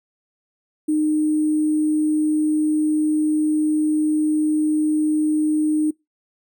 sine tone with sample-and-hold, 306.2 Hz, D#4, 28 cents flat, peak -16 dBFS, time 0.88-5.91 s, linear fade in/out 10 ms, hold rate 8820 Hz, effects noise-tail reverb RT60 0.2 s tail -24 dB re dry

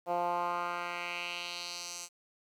10% pulse tone with band-pass filter sweep, 174.61 Hz, F3, in tune, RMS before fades -36 dBFS, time 0.06-2.09 s, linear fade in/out 50 ms, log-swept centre 660 to 7200 Hz, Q 2.2, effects 10-bit

